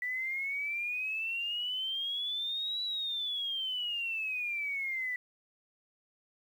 sine exponential two-way sweep, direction up then down, 1966 to 3951 to 1966 Hz, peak -32 dBFS, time 0.02-5.16 s, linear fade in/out 2 ms, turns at 2.83 s, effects 10-bit

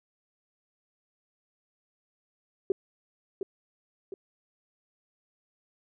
sine tone with echo, 386.4 Hz, G4, 25 cents flat, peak -21 dBFS, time 2.7-2.72 s, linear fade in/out 2 ms, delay 710 ms, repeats 2, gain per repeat -7 dB, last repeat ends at 4.14 s, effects none

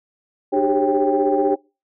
sine tone cluster, 299.3 / 386.3 / 402.2 / 545 / 790 Hz, D4 / G4 / G4 / C#5 / G5, +33 / -25 / +44 / -29 / +13 cents, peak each -21 dBFS, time 0.52-1.56 s, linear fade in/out 20 ms, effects noise-tail reverb RT60 0.3 s tail -25 dB re dry + tanh soft clip ceiling -6 dBFS

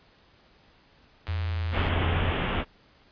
click train, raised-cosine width 0.3 ms, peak -23 dBFS, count 68, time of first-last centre 1.27-1.885 s, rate 109 Hz
sine tone with vibrato, 85.8 Hz, F2, 30 cents flat, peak -26 dBFS, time 1.28-2.32 s, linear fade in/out 10 ms, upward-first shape sine, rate 2.1 Hz, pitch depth 20 cents each way
pink low-pass noise, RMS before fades -28 dBFS, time 1.71-2.65 s, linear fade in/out 50 ms, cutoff 3400 Hz, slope 96 dB/octave
effects pink hiss -59 dBFS RMS until 3.11 s + resampled to 11025 Hz

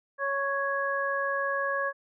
harmonic tone, 554.4 Hz, C#5, in tune, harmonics 1 / 2 / 3, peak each -31 / -31 / -30 dBFS, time 0.18-1.93 s, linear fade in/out 50 ms, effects none

